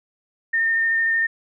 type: tone with vibrato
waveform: sine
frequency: 1819 Hz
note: A#6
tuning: 43 cents flat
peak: -17 dBFS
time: 0.53-1.27 s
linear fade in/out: 10 ms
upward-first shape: sine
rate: 13 Hz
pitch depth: 12 cents each way
effects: none